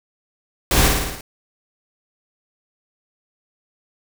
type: noise with echo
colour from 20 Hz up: pink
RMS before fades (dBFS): -17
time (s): 0.71-0.88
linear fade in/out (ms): 2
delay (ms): 55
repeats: 6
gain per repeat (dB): -3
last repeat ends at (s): 1.21
effects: none